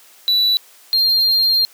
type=tone pair in turn; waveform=triangle; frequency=3951 / 4197 Hz; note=B7 / C8; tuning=0 / +5 cents; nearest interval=minor second; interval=105 cents; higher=second; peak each=-11 dBFS; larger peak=neither; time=0.28-0.57 / 0.93-1.65 s; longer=second; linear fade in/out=0 ms; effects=white hiss -47 dBFS RMS until 1.73 s + high-pass 400 Hz 12 dB/octave